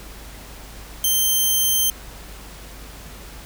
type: tone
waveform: 5% pulse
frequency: 3136 Hz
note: G7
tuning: in tune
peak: -8 dBFS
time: 1.04-1.9 s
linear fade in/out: 2 ms
effects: added 50 Hz sine -39 dBFS peak until 3.45 s + pink hiss -41 dBFS RMS until 3.45 s